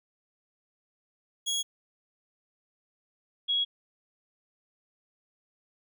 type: tone pair in turn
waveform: 25% pulse / sine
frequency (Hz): 3322 / 3322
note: G#7 / G#7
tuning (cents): 0 / 0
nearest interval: unison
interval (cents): 0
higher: neither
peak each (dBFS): -24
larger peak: neither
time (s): 1.46-1.63 / 3.48-3.65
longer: neither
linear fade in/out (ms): 20
effects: none